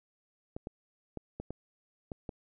clicks, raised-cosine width 2 ms, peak -25 dBFS, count 7, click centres 0.565 / 0.671 / 1.173 / 1.4 / 1.506 / 2.118 / 2.292 s, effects none

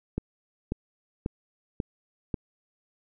click train, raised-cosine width 3 ms, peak -15 dBFS, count 5, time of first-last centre 0.18-2.342 s, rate 1.85 Hz, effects none

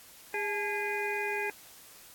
harmonic tone with a mistuned harmonic, 408.7 Hz, G#4, 28 cents flat, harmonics 1 / 2 / 4 / 5 / 6, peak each -35 / -37 / -37 / -38 / -36 dBFS, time 0.34-1.5 s, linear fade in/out 2 ms, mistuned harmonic 2, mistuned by +84 cents, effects white hiss -53 dBFS RMS until 2.14 s + AAC 64 kbps

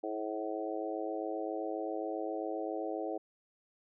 harmonic tone with a mistuned harmonic, 107.5 Hz, A2, 40 cents flat, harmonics 3 / 4 / 5 / 6 / 7, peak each -39 / -40 / -41 / -42 / -42 dBFS, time 0.03-3.18 s, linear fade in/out 10 ms, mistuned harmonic 3, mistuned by +22 cents, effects none

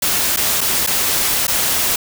white noise with dropouts, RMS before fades -17 dBFS, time 0.02-1.96 s, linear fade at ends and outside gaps 5 ms, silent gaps 0.363-0.371 / 0.609-0.612 / 0.865-0.872 / 1.469-1.479 s, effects none

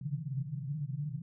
pink band-pass noise, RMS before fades -37 dBFS, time 0.01-1.22 s, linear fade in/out 5 ms, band 130 to 160 Hz, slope 96 dB/octave, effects none

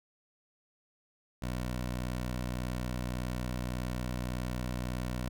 15% pulse tone, 61.74 Hz, B1, in tune, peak -27 dBFS, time 1.42-5.29 s, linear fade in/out 5 ms, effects none

